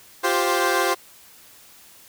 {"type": "chord", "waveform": "15% pulse", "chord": "F suspended second", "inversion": "none", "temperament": "equal with one note detuned", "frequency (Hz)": [351.3, 392, 523.3], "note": ["F4", "G4", "C5"], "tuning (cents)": [10, 0, 0], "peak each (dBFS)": -17, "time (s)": [0.23, 0.95], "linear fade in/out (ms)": 20, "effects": ["white hiss -49 dBFS RMS until 2.08 s"]}